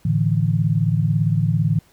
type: chord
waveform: sine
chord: A suspended fourth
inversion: none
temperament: equal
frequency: 110 / 146.83 / 164.81 Hz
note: A2 / D3 / E3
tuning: 0 / 0 / 0 cents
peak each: -20 dBFS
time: 0.05-1.79 s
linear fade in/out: 5 ms
effects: pink hiss -56 dBFS RMS until 1.92 s